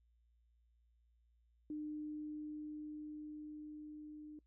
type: tone with level ramp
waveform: sine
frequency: 302.3 Hz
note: D#4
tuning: 50 cents flat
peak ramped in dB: -40 to -49 dBFS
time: 1.7-4.39 s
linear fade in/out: 2 ms
effects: noise-tail reverb RT60 0.1 s tail -24 dB re dry + added 58 Hz sine -70 dBFS peak until 4.46 s